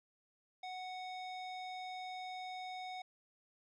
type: tone with low-pass filter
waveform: square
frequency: 740 Hz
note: F#5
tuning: in tune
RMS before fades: -45 dBFS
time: 0.63-3.02 s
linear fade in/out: 5 ms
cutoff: 4200 Hz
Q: 1.6
effects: none